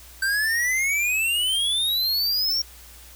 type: exponential sweep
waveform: square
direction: up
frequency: 1550 to 5600 Hz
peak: -21 dBFS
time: 0.22-2.62 s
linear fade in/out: 5 ms
effects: added 60 Hz sine -47 dBFS peak until 3.15 s + white hiss -47 dBFS RMS until 3.15 s